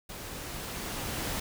pink noise with level ramp, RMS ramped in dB -42 to -33 dBFS, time 0.09-1.4 s, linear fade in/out 5 ms, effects none

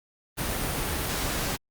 pink noise, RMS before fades -29 dBFS, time 0.37-1.57 s, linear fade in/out 20 ms, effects Opus 32 kbps

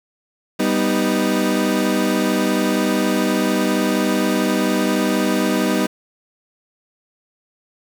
30% pulse chord, G augmented, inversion none, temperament equal, 196 / 246.9 / 311.1 Hz, G3 / B3 / D#4, 0 / 0 / 0 cents, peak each -18 dBFS, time 0.59-5.87 s, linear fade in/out 10 ms, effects 7-bit

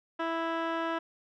15% pulse tone with low-pass filter, 329.6 Hz, E4, in tune, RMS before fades -32 dBFS, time 0.19-0.99 s, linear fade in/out 10 ms, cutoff 2100 Hz, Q 2, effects none

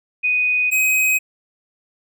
sine / square tone pair in turn, 2489 / 2525 Hz, D#7 / D#7, 0 / +25 cents, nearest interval unison, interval 25 cents, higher second, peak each -15 / -15 dBFS, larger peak neither, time 0.23-0.71 / 0.71-1.19 s, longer neither, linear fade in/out 20 ms, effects none

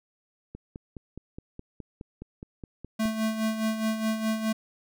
click train, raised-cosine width 3 ms, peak -26 dBFS, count 13, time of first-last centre 0.55-3.055 s, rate 4.79 Hz
square tone with tremolo, 220 Hz, A3, in tune, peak -24 dBFS, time 2.99-4.53 s, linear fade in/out 10 ms, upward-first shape sine, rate 4.8 Hz, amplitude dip 60%
effects none

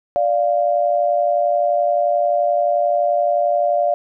sine tone pair together, 586 / 697.5 Hz, D5 / F5, -4 / -2 cents, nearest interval minor third, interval 302 cents, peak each -17 dBFS, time 0.16-3.94 s, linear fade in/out 0 ms, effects none

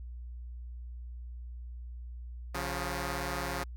5% pulse tone pair together, 138.59 / 177.66 Hz, C#3 / F3, 0 / +30 cents, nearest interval major third, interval 430 cents, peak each -25 dBFS, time 2.54-3.64 s, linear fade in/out 10 ms, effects added 60 Hz sine -40 dBFS peak until 3.76 s

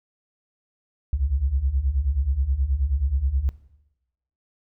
sine beating tone pair, 62 / 71.4 Hz, B1 / D2, +7 / -48 cents, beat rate 9.4 Hz, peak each -25 / -22 dBFS, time 1.13-3.49 s, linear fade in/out 0 ms, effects noise-tail reverb RT60 0.9 s tail -17 dB re dry

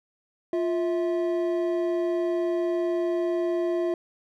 triangle tone pair together, 349.1 / 651 Hz, F4 / E5, -1 / -22 cents, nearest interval major seventh, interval 1079 cents, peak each -22 / -28 dBFS, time 0.53-3.94 s, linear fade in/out 2 ms, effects none

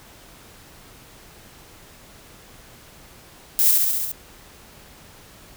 violet noise with echo, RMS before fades -17 dBFS, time 3.59-3.71 s, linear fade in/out 0 ms, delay 68 ms, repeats 6, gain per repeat -2 dB, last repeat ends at 4.118 s, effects pink hiss -47 dBFS RMS until 5.56 s

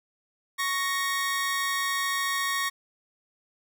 sawtooth tone pair together, 1108.7 / 1865.8 Hz, C#6 / A#6, 0 / +1 cents, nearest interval major sixth, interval 901 cents, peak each -25 dBFS, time 0.58-2.7 s, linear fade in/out 20 ms, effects none

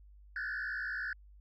sine tone with frequency modulation, 1611 Hz, G6, 47 cents sharp, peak -33 dBFS, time 0.36-1.13 s, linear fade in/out 2 ms, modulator 61 Hz, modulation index 2.7, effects tanh soft clip ceiling -33 dBFS + added 50 Hz sine -54 dBFS peak until 1.4 s

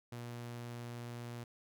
sawtooth tone, 119.5 Hz, A#2, 43 cents sharp, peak -39 dBFS, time 0.12-1.44 s, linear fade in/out 5 ms, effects none

